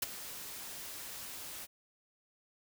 white noise with ADSR envelope, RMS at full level -31 dBFS, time 0.02-1.67 s, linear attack 6 ms, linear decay 20 ms, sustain -14 dB, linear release 31 ms, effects none

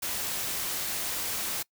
white noise, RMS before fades -32 dBFS, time 0.02-1.63 s, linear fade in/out 10 ms, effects noise-tail reverb RT60 0.1 s tail -23 dB re dry

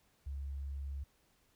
sine tone, 69.3 Hz, C#2, in tune, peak -38 dBFS, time 0.26-1.04 s, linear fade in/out 10 ms, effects pink hiss -72 dBFS RMS until 1.55 s

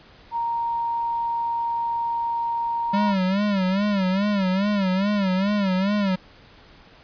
sine tone with pitch glide, 932.3 to 950.2 Hz, A#5 to A#5, 0 to +33 cents, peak -22 dBFS, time 0.31-3.15 s, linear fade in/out 50 ms, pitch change +33 cents, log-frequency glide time 2.86-3.01 s
square tone with vibrato, 196 Hz, G3, in tune, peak -20 dBFS, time 2.93-6.16 s, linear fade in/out 10 ms, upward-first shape sine, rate 2.4 Hz, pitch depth 110 cents each way
effects pink hiss -50 dBFS RMS until 7.03 s + resampled to 11025 Hz

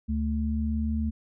sine tone pair together, 73.7 / 220.6 Hz, D2 / A3, +7 / +5 cents, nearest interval octave + perfect fifth, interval 1898 cents, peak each -27 / -28 dBFS, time 0.08-1.11 s, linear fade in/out 20 ms, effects none

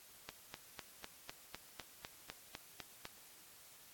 click train, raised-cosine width 0.2 ms, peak -27 dBFS, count 12, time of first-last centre 0.29-3.054 s, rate 3.98 Hz, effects white hiss -60 dBFS RMS until 3.93 s + AAC 64 kbps

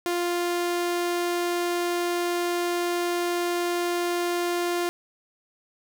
sawtooth tone, 349.4 Hz, F4, 1 cent sharp, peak -20 dBFS, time 0.06-4.89 s, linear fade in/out 0 ms, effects none

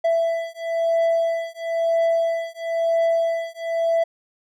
triangle beating tone pair, 664 / 665 Hz, E5 / E5, +12 / +15 cents, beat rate 1 Hz, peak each -20 dBFS, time 0.04-4.04 s, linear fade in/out 10 ms, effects none

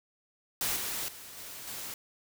white noise with level steps, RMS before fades -31 / -35 / -47 / -44 / -40 dBFS, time 0.61-1.94 s, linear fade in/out 2 ms, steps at 0.76 / 1.08 / 1.37 / 1.67 s, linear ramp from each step 5 ms, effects none

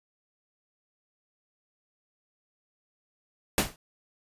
pink noise with exponential decay, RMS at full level -19 dBFS, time 3.58-3.76 s, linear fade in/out 1 ms, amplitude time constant 38 ms, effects resampled to 32000 Hz

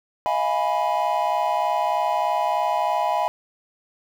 triangle chord, F half-diminished seventh, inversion third, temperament equal with one note detuned, 635.3 / 698.5 / 830.6 / 987.8 Hz, Eb5 / F5 / Ab5 / Cb6, +36 / 0 / 0 / 0 cents, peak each -25 / -24 / -22 / -23 dBFS, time 0.26-3.28 s, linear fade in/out 0 ms, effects 8-bit

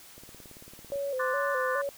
click train, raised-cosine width 2 ms, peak -36 dBFS, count 15, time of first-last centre 0.18-0.958 s, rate 18 Hz
sine tone with vibrato, 537 Hz, C5, 45 cents sharp, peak -29 dBFS, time 0.92-1.89 s, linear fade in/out 0 ms, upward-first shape square, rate 2.4 Hz, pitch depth 74 cents each way
sine chord, D dominant seventh, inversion third, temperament equal, 1046.5 / 1174.7 / 1480 / 1760 Hz, C6 / D6 / F#6 / A6, 0 / 0 / 0 / 0 cents, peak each -34 dBFS, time 1.19-1.82 s, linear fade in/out 10 ms
effects white hiss -51 dBFS RMS until 1.97 s

